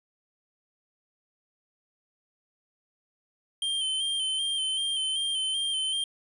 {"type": "tone with vibrato", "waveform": "square", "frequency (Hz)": 3130, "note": "G7", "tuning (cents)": -3, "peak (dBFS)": -27, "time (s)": [3.62, 6.04], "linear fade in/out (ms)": 2, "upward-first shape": "square", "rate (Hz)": 2.6, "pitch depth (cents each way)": 31, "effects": ["resampled to 24000 Hz"]}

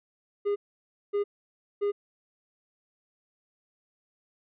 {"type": "tone bursts", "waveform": "triangle", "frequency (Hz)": 407.7, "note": "G#4", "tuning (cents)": -32, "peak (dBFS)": -22, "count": 3, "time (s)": [0.45, 1.92], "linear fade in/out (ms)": 20, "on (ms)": 110, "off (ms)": 570, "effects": ["resampled to 8000 Hz"]}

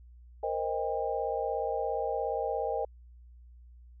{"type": "chord", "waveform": "sine", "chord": "C minor seventh", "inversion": "third", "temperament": "equal with one note detuned", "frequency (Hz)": [466.2, 523.3, 622.3, 800.9], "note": ["Bb4", "C5", "Eb5", "G5"], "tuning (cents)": [0, 0, 0, 37], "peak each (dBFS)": [-34, -35, -35, -34], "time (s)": [0.43, 2.85], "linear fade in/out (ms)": 5, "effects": ["added 60 Hz sine -50 dBFS peak until 4 s"]}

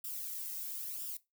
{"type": "noise with flanger", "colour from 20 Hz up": "violet", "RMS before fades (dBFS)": -41, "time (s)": [0.04, 1.17], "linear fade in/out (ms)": 5, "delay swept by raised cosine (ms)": [0.47, 1.77], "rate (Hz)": 1, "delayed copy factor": -0.7, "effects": ["noise-tail reverb RT60 0.2 s tail -18 dB re dry"]}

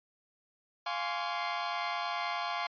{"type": "chord", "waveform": "sawtooth", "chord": "Db major seventh", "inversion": "first", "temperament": "equal with one note detuned", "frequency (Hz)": [698.5, 830.6, 1046.5, 1136], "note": ["F5", "Ab5", "C6", "Db6"], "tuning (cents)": [0, 0, 0, 42], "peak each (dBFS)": [-33, -35, -34, -35], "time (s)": [0.86, 2.67], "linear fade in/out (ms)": 5, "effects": ["resampled to 11025 Hz"]}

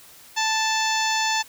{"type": "harmonic tone", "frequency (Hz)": 880, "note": "A5", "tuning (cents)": 0, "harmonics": [1, 2, 3, 4, 5, 6, 7, 8], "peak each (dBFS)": [-24, -27, -29, -30, -31, -32, -32, -33], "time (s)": [0.36, 1.43], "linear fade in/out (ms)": 20, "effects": ["white hiss -48 dBFS RMS until 1.48 s"]}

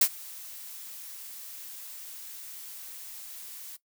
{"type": "noise with ADSR envelope", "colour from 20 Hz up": "blue", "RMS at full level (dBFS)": -19, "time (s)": [0.01, 3.77], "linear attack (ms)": 5, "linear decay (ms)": 65, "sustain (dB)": -24, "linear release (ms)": 16, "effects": ["noise-tail reverb RT60 0.1 s tail -17 dB re dry"]}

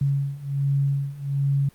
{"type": "beating tone pair", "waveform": "sine", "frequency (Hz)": [138.59, 139.89], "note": ["C#3", "C#3"], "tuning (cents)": [0, 16], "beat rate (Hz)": 1.3, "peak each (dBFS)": [-25, -23], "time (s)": [0.01, 1.69], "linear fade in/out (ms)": 5, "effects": ["pink hiss -56 dBFS RMS until 1.74 s", "Opus 48 kbps"]}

